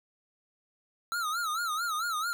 square tone with vibrato, 1318.5 Hz, E6, in tune, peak -30 dBFS, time 1.12-2.33 s, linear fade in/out 0 ms, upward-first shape sine, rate 4.5 Hz, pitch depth 140 cents each way, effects none

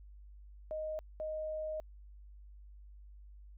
sine tone bursts at uneven times, 622.3 Hz, D#5, in tune, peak -36 dBFS, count 2, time 0.71-0.99 / 1.2-1.8 s, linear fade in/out 0 ms, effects added 50 Hz sine -51 dBFS peak until 3.57 s

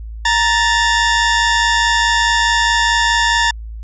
sawtooth tone pair together, 932.3 / 1759.9 Hz, A#5 / A6, 0 / 0 cents, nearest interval major seventh, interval 1100 cents, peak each -11 dBFS, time 0.25-3.51 s, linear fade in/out 5 ms, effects added 55 Hz sine -26 dBFS peak until 3.83 s + resampled to 16000 Hz

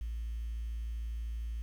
triangle tone, 56.5 Hz, A1, 47 cents sharp, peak -31 dBFS, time 0.01-1.62 s, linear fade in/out 0 ms, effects tanh soft clip ceiling -32 dBFS + 10-bit

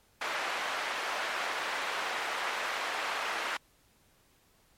white band-pass noise, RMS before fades -34 dBFS, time 0.21-3.57 s, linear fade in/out 5 ms, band 620 to 1900 Hz, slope 12 dB/octave, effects pink hiss -66 dBFS RMS until 4.77 s + MP3 64 kbps

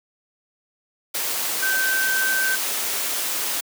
sine tone in noise, 1546 Hz, G6, 24 cents flat, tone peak -20 dBFS, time 1.62-2.56 s, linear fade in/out 10 ms, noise white, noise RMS -25 dBFS, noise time 1.14-3.61 s, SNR +2 dB, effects high-pass 300 Hz 12 dB/octave

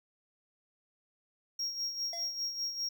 triangle tone with tremolo, 5588 Hz, F8, in tune, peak -30 dBFS, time 1.59-2.89 s, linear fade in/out 5 ms, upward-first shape sine, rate 5 Hz, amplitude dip 60%
square tone with exponential decay, 681 Hz, F5, 44 cents flat, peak -40 dBFS, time 2.13-2.39 s, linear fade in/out 2 ms, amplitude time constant 55 ms
effects none

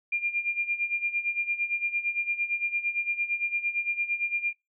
sine tone with tremolo, 2400 Hz, D7, 37 cents sharp, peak -23 dBFS, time 0.12-4.53 s, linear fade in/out 5 ms, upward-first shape sine, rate 8.8 Hz, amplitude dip 80%, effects noise-tail reverb RT60 0.2 s tail -20 dB re dry

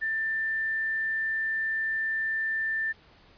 sine tone, 1780 Hz, A6, 20 cents sharp, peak -26 dBFS, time 0.01-2.93 s, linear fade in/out 20 ms, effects pink hiss -57 dBFS RMS until 3.37 s + resampled to 11025 Hz

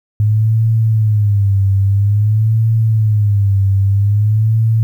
sine tone with vibrato, 104.7 Hz, G#2, 15 cents sharp, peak -9 dBFS, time 0.2-4.83 s, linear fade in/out 0 ms, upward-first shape sine, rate 0.5 Hz, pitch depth 120 cents each way, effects 8-bit

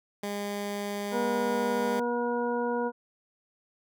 15% pulse tone, 203.6 Hz, G#3, 34 cents flat, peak -25 dBFS, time 0.23-2 s, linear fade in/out 5 ms
harmonic tone, 240.4 Hz, B3, 46 cents flat, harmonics 1 / 2 / 3 / 4 / 6, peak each -32 / -29 / -39 / -33 / -39 dBFS, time 1.11-2.92 s, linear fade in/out 50 ms
effects none

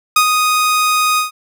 sawtooth tone with ADSR envelope, 1244.5 Hz, D#6, in tune, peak -3 dBFS, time 0.16-1.31 s, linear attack 5 ms, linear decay 79 ms, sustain -5 dB, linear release 130 ms, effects none

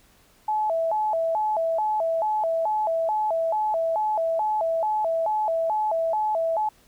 sine tone with vibrato, 750 Hz, F#5, 23 cents sharp, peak -21 dBFS, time 0.48-6.69 s, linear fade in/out 5 ms, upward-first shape square, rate 2.3 Hz, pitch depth 230 cents each way, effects pink hiss -58 dBFS RMS until 6.87 s

